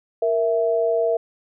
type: tone pair together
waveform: sine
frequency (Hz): 466.2 / 659.3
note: A#4 / E5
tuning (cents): 0 / 0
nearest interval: tritone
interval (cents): 600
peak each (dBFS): -20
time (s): 0.22-1.17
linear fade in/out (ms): 5
effects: none